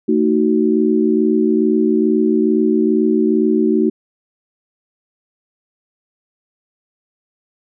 sine chord, D# diminished, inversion second, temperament just, 224 / 311.1 / 373.4 Hz, A3 / D#4 / F#4, +31 / 0 / +16 cents, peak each -16 dBFS, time 0.08-3.9 s, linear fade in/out 10 ms, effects none

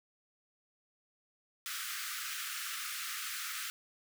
pink high-pass noise, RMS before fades -40 dBFS, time 1.66-3.7 s, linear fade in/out 0 ms, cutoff 1200 Hz, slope 96 dB/octave, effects none

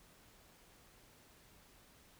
silence, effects pink hiss -64 dBFS RMS until 2.19 s

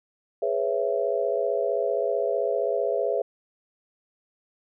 sine chord, C# minor seventh, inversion second, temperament just, 415.8 / 498.9 / 554.4 / 665.2 Hz, G#4 / B4 / C#5 / E5, +2 / +17 / 0 / +16 cents, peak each -28 dBFS, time 0.42-3.22 s, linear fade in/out 5 ms, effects none

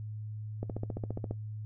click train, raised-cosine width 2 ms, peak -22 dBFS, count 11, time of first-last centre 0.63-1.31 s, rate 14.7 Hz, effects noise-tail reverb RT60 0.1 s tail -17 dB re dry + added 107 Hz sine -37 dBFS peak until 1.65 s

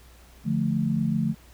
sine chord, D minor, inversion none, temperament equal, 146.83 / 174.61 / 220 Hz, D3 / F3 / A3, 0 / 0 / 0 cents, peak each -27 / -27 / -25 dBFS, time 0.44-1.35 s, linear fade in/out 50 ms, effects added 60 Hz sine -50 dBFS peak until 1.53 s + pink hiss -55 dBFS RMS until 1.53 s

